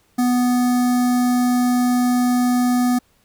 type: tone with notch filter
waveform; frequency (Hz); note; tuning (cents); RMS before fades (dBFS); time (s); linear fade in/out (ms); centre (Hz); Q
square; 246.9; B3; 0; -17; 0.18-2.99; 10; 2800; 0.76
effects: pink hiss -60 dBFS RMS until 3.24 s